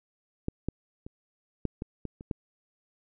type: clicks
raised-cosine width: 3 ms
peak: -16 / -16 / -28 / -15 / -21 / -22 / -30 / -17 dBFS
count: 8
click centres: 0.484 / 0.686 / 1.065 / 1.653 / 1.821 / 2.053 / 2.209 / 2.312 s
effects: none